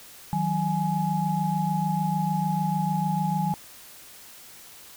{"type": "tone cluster", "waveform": "sine", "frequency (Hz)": [158.8, 185.5, 839], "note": ["D#3", "F#3", "G#5"], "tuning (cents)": [36, 5, 17], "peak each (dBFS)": -27, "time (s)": [0.33, 3.54], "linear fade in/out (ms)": 0, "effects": ["white hiss -47 dBFS RMS until 4.96 s"]}